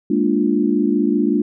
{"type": "chord", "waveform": "sine", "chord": "Bb dominant seventh", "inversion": "third", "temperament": "equal", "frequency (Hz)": [207.7, 233.1, 293.7, 349.2], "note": ["Ab3", "Bb3", "D4", "F4"], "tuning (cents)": [0, 0, 0, 0], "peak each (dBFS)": [-20, -20, -18, -21], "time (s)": [0.1, 1.42], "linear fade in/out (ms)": 5, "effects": []}